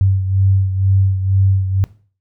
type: beating tone pair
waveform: sine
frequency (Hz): 96 / 98.1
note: G2 / G2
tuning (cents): -36 / +2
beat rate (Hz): 2.1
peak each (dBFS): -12 / -19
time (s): 0.01-1.84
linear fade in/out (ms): 0
effects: noise-tail reverb RT60 0.4 s tail -18 dB re dry

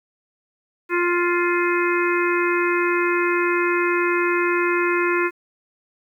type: harmonic tone with a mistuned harmonic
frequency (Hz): 349.9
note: F4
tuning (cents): +3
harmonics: 1 / 3 / 4 / 5 / 6 / 7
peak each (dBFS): -20 / -25 / -26 / -27 / -28 / -28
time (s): 0.89-5.31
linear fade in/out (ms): 50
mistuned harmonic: 7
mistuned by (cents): +50
effects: 9-bit

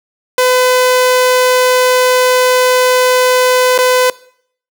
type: tone with dropouts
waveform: sawtooth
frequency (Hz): 505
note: B4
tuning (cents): +39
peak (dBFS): -4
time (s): 0.38-4.1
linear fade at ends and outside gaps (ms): 2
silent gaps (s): 3.779-3.787
effects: noise-tail reverb RT60 0.6 s tail -21 dB re dry

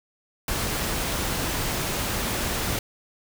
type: noise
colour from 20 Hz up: pink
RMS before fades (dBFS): -27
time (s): 0.48-2.79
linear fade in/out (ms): 2
effects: none

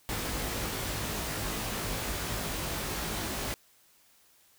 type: noise with comb filter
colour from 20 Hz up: pink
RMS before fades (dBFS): -34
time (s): 0.09-3.54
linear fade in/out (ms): 0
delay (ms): 19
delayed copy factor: +0.7
effects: white hiss -63 dBFS RMS until 4.58 s

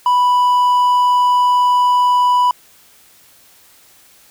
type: tone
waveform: triangle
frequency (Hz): 987.8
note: B5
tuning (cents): 0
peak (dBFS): -8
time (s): 0.06-2.51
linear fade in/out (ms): 2
effects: white hiss -48 dBFS RMS until 4.3 s

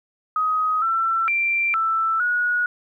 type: tone with pitch steps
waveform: sine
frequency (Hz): 1259 / 1341 / 2359 / 1326 / 1455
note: D#6 / E6 / D7 / E6 / F#6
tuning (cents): +20 / +29 / +7 / +10 / -29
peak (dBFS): -18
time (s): 0.36-2.66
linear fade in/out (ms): 2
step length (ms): 460
effects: 10-bit

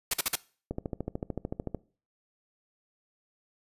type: noise bursts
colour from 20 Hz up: white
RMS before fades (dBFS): -26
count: 4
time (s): 0.11-0.356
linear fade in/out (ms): 5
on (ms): 27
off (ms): 46
type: click train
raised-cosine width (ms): 2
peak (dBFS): -19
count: 15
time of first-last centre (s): 0.71-1.747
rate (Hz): 13.5
effects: noise-tail reverb RT60 0.4 s tail -21 dB re dry + resampled to 32000 Hz

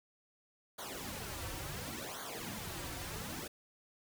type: noise with flanger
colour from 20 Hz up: pink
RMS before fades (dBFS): -43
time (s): 0.78-3.48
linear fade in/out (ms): 10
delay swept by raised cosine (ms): 0.38 to 4.88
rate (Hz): 0.7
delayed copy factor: -0.95
effects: none

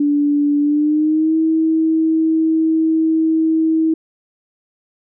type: tone with pitch glide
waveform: sine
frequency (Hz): 290.4 to 320.4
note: D4 to E4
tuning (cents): -19 to -49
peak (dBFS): -12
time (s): 0-3.94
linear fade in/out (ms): 5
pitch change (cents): +170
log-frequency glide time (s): 0.6-1.36
effects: none

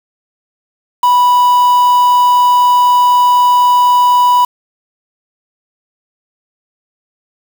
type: tone with quantisation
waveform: triangle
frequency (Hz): 984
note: B5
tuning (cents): -7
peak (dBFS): -4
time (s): 1.03-4.45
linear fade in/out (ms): 5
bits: 4
effects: none

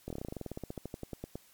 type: slowing click train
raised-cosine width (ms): 2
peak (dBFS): -25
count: 23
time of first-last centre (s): 0.08-1.356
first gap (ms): 23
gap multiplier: 1.08
effects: white hiss -62 dBFS RMS until 1.53 s + MP3 96 kbps

